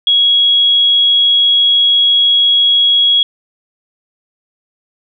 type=tone; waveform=sine; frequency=3322 Hz; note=G#7; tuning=in tune; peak=-7 dBFS; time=0.07-3.23 s; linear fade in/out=2 ms; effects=none